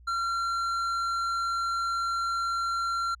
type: tone with tanh clipping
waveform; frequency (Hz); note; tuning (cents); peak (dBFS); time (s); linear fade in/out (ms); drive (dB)
sine; 1369; F6; -35; -28; 0.07-3.15; 10; 10
effects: added 60 Hz sine -50 dBFS peak until 3.2 s